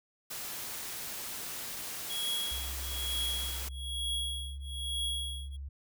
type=noise; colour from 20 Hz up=white; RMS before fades=-40 dBFS; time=0.3-3.69 s; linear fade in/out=10 ms
type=tone with tremolo; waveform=square; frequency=3322 Hz; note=G#7; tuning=in tune; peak=-31 dBFS; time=2.09-5.57 s; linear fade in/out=20 ms; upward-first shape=triangle; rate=1.1 Hz; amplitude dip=100%
type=tone with pitch glide; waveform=sine; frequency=65.41 to 69.3 Hz; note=C2 to C#2; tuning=0 to 0 cents; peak=-38 dBFS; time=2.51-5.69 s; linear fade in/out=10 ms; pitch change=+100 cents; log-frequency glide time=3.47-4.39 s
effects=none